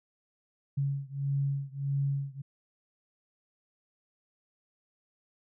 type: beating tone pair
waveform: sine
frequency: 138.59 / 140.19 Hz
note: C#3 / C#3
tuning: 0 / +20 cents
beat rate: 1.6 Hz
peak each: -31 / -32 dBFS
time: 0.77-2.42 s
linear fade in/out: 10 ms
effects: none